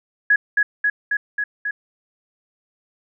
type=tone with echo; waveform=sine; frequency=1675 Hz; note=G#6; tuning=14 cents sharp; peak=-11 dBFS; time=0.3-0.36 s; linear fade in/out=5 ms; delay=270 ms; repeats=5; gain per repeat=-2 dB; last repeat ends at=1.71 s; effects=none